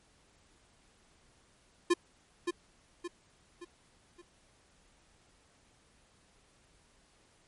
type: tone with echo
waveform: square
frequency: 349.2 Hz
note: F4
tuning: in tune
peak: -23 dBFS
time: 1.9-1.94 s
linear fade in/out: 10 ms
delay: 570 ms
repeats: 4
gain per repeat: -7 dB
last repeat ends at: 4.22 s
effects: pink hiss -66 dBFS RMS until 7.47 s + MP3 48 kbps